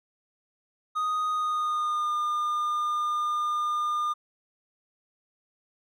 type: tone with pitch glide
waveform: triangle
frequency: 1244.5 to 1209.1 Hz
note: D#6 to D#6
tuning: 0 to -50 cents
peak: -23 dBFS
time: 0.95-4.14 s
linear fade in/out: 20 ms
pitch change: -50 cents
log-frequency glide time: 1.3-2.14 s
effects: none